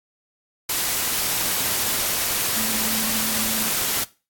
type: tone in noise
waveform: sine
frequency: 220 Hz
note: A3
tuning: in tune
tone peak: -32 dBFS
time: 2.56-3.7 s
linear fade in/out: 5 ms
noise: white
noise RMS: -23 dBFS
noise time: 0.69-4.04 s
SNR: -12 dB
effects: noise-tail reverb RT60 0.3 s tail -19 dB re dry + AAC 64 kbps